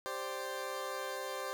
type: chord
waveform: 20% pulse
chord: G suspended fourth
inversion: none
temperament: equal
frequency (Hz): 392 / 523.3 / 587.3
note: G4 / C5 / D5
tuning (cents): 0 / 0 / 0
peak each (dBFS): -39 / -35 / -39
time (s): 0.06-1.53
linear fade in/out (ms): 0
effects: none